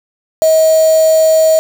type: tone with quantisation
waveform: sine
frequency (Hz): 637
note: D#5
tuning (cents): +41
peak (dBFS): -6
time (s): 0.42-1.59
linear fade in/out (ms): 0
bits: 3
effects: none